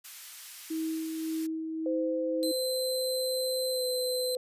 white high-pass noise, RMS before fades -45 dBFS, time 0.04-1.47 s, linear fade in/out 10 ms, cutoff 1500 Hz, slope 12 dB/octave
sine tone with tremolo, 320 Hz, D#4, 49 cents sharp, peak -29 dBFS, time 0.7-2.52 s, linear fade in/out 10 ms, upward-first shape sine, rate 1.8 Hz, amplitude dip 35%
sine tone with pitch glide, 515 to 504.7 Hz, C5 to B4, -28 to +38 cents, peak -29 dBFS, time 1.86-4.37 s, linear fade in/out 2 ms, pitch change -34 cents, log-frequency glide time 3.71-3.84 s
sawtooth tone, 4082 Hz, C8, 44 cents flat, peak -30 dBFS, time 2.43-4.35 s, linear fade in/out 0 ms
effects resampled to 32000 Hz

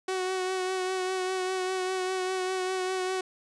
sawtooth tone with vibrato, 372.5 Hz, F#4, 12 cents sharp, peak -24 dBFS, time 0.08-3.21 s, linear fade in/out 5 ms, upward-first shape triangle, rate 5 Hz, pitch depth 28 cents each way, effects resampled to 22050 Hz

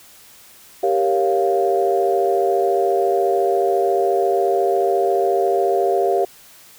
sine chord, G half-diminished seventh, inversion none, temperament equal, 392 / 466.2 / 554.4 / 698.5 Hz, G4 / Bb4 / Db5 / F5, 0 / 0 / 0 / 0 cents, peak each -18 / -22 / -23 / -19 dBFS, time 0.83-6.25 s, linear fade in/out 5 ms, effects tanh soft clip ceiling -4 dBFS + white hiss -46 dBFS RMS until 6.78 s

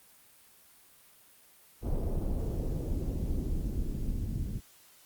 brown noise with low-pass filter sweep, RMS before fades -32 dBFS, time 1.81-4.61 s, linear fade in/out 50 ms, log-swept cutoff 680 to 210 Hz, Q 1.2, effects white hiss -59 dBFS RMS until 5.05 s + Opus 32 kbps

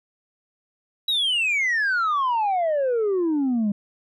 sine exponential sweep, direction down, 3918 to 198.2 Hz, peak -17 dBFS, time 1.08-3.72 s, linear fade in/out 5 ms, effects tanh soft clip ceiling -18 dBFS

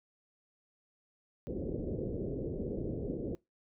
white low-pass noise, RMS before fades -37 dBFS, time 1.47-3.35 s, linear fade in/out 0 ms, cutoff 500 Hz, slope 48 dB/octave, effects noise-tail reverb RT60 0.2 s tail -22 dB re dry

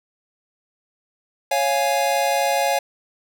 square chord, Db major, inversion none, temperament equal, 554.4 / 698.5 / 830.6 Hz, Db5 / F5 / Ab5, 0 / 0 / 0 cents, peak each -23 dBFS, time 1.51-2.79 s, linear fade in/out 5 ms, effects none

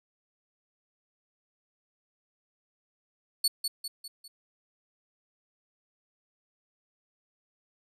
sawtooth tone with echo, 4435 Hz, C#8, in tune, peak -19 dBFS, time 3.44-3.48 s, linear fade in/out 5 ms, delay 200 ms, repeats 4, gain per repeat -6 dB, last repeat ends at 4.28 s, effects resampled to 32000 Hz

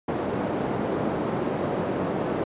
white band-pass noise, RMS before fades -27 dBFS, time 0.08-2.44 s, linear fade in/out 5 ms, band 140 to 520 Hz, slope 12 dB/octave, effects resampled to 8000 Hz

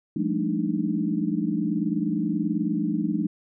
sine tone cluster, 172.7 / 202.1 / 220.8 / 290.2 / 310.6 Hz, F3 / G#3 / A3 / D4 / D#4, -19 / -47 / +6 / -21 / -3 cents, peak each -29 dBFS, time 0.16-3.27 s, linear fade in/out 5 ms, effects none

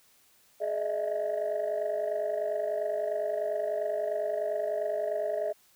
sine tone cluster, 422 / 608 / 631 / 658 Hz, G#4 / D#5 / D#5 / E5, +28 / -40 / +24 / -3 cents, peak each -34 / -30 / -37 / -31 dBFS, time 0.6-5.53 s, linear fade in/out 20 ms, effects tanh soft clip ceiling -23 dBFS + white hiss -63 dBFS RMS until 5.75 s

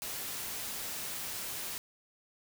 white noise, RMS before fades -39 dBFS, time 0.02-1.78 s, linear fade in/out 0 ms, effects none

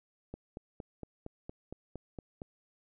click train, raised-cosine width 2 ms, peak -28 dBFS, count 10, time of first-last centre 0.34-2.419 s, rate 4.33 Hz, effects none

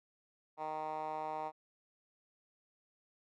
10% pulse tone with band-pass filter, 155.3 Hz, D#3, 3 cents flat, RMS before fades -40 dBFS, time 0.57-1.52 s, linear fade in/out 50 ms, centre 860 Hz, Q 3, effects none

